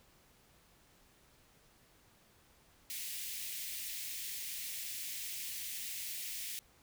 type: high-pass noise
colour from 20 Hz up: white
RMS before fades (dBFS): -42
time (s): 2.9-6.59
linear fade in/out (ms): 0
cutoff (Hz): 1900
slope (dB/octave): 48
effects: pink hiss -66 dBFS RMS until 6.82 s